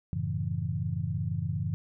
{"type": "chord", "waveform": "sine", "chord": "F# minor seventh", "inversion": "none", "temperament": "equal", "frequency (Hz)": [92.5, 110, 138.59, 164.81], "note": ["F#2", "A2", "C#3", "E3"], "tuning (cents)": [0, 0, 0, 0], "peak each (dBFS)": -34, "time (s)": [0.13, 1.74], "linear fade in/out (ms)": 0, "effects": []}